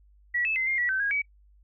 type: tone with pitch steps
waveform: sine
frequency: 1935 / 2614 / 2062 / 2118 / 1939 / 1540 / 1638 / 2275 Hz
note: B6 / E7 / C7 / C7 / B6 / G6 / G#6 / C#7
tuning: -36 / -15 / -26 / +21 / -32 / -31 / -24 / +44 cents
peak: -24 dBFS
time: 0.34-1.22 s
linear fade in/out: 10 ms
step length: 110 ms
effects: noise-tail reverb RT60 0.1 s tail -22 dB re dry + added 50 Hz sine -55 dBFS peak until 1.63 s